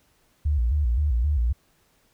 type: tone with vibrato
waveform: sine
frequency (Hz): 66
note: C2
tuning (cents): +16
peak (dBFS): -19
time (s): 0.45-1.53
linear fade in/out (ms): 10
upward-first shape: square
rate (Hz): 3.8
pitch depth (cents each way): 200
effects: pink hiss -64 dBFS RMS until 2.13 s